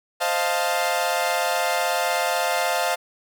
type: chord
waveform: sawtooth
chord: F dominant seventh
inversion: second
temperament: equal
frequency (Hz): 523.3 / 622.3 / 698.5 / 880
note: C5 / Eb5 / F5 / A5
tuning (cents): 0 / 0 / 0 / 0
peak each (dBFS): -24 / -24 / -20 / -24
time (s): 0.2-2.96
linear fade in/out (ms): 20
effects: none